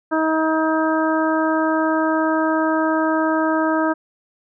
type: harmonic tone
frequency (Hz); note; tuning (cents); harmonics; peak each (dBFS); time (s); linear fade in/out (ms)
317.1; D#4; +33; 1 / 2 / 3 / 4 / 5; -19 / -22 / -24 / -25 / -26; 0.11-3.94; 20
effects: none